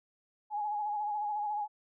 sine tone with vibrato, 836 Hz, G#5, 11 cents sharp, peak -31 dBFS, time 0.5-1.68 s, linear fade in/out 50 ms, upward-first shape sine, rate 14 Hz, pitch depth 40 cents each way, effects none

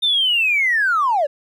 triangle linear sweep, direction down, 3647 to 538 Hz, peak -11 dBFS, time 0.02-1.27 s, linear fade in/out 20 ms, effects tanh soft clip ceiling -12 dBFS

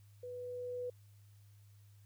sine tone with level ramp, 493.9 Hz, B4, in tune, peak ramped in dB -43 to -37 dBFS, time 0.23-0.9 s, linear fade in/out 5 ms, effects added 102 Hz sine -58 dBFS peak until 2.05 s + white hiss -73 dBFS RMS until 2.05 s

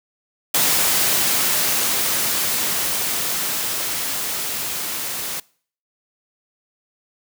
white noise with level ramp, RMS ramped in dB -17 to -27 dBFS, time 0.54-5.4 s, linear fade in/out 5 ms, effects noise-tail reverb RT60 0.5 s tail -24 dB re dry + high-pass 100 Hz 12 dB/octave

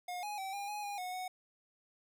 square tone with pitch steps, 717 / 832 / 770 / 806 / 834 / 814 / 731 / 739 Hz, F5 / G#5 / G5 / G5 / G#5 / G#5 / F#5 / F#5, +45 / +3 / -31 / +48 / +7 / -35 / -21 / -2 cents, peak -39 dBFS, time 0.08-1.28 s, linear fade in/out 5 ms, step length 150 ms, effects none

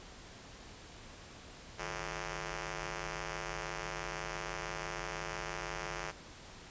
5% pulse ring-modulated tone, 196 Hz, G3, in tune, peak -24 dBFS, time 1.78-6.12 s, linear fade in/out 20 ms, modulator 239 Hz, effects pink hiss -52 dBFS RMS until 6.7 s + resampled to 16000 Hz

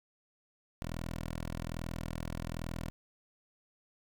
10% pulse tone, 41.2 Hz, E1, in tune, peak -29 dBFS, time 0.82-2.9 s, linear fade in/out 0 ms, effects none

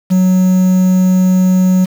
triangle tone with quantisation, 185 Hz, F#3, in tune, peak -5 dBFS, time 0.1-1.86 s, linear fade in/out 20 ms, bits 5, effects none

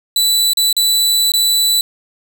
sawtooth tone with dropouts, 3971 Hz, B7, 9 cents sharp, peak -8 dBFS, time 0.16-1.81 s, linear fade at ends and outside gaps 2 ms, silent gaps 0.534-0.571 / 0.728-0.766 / 1.319-1.337 s, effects none

